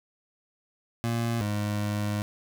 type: tone pair in turn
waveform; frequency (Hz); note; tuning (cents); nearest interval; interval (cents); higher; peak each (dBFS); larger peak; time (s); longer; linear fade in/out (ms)
25% pulse; 116.54 / 104.1; A#2 / G#2; 0 / +5; major second; 195; first; -22 / -23; first; 1.04-1.41 / 1.41-2.22; second; 0
effects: none